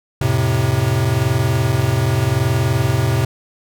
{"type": "chord", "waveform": "square", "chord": "F major", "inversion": "none", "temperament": "equal", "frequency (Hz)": [87.31, 110, 130.81], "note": ["F2", "A2", "C3"], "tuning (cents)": [0, 0, 0], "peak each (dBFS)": [-24, -19, -18], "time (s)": [0.21, 3.25], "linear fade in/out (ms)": 5, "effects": []}